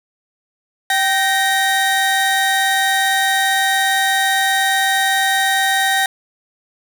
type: tone pair together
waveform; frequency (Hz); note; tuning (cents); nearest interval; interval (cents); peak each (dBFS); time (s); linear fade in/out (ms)
30% pulse; 775.5 / 1864.7; G5 / A#6; -19 / 0; octave + minor third; 1519; -14; 0.9-6.06; 2
effects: none